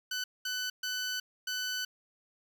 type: tone bursts at uneven times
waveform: 15% pulse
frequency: 1500 Hz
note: F#6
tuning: 23 cents sharp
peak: -26 dBFS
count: 4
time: 0.11-0.24 / 0.45-0.7 / 0.83-1.2 / 1.47-1.85 s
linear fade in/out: 5 ms
effects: none